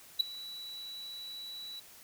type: tone with ADSR envelope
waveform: triangle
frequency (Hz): 3934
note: B7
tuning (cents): -7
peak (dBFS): -19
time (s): 0.19-1.8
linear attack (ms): 15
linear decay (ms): 6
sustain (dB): -21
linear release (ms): 8
effects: white hiss -55 dBFS RMS until 2.03 s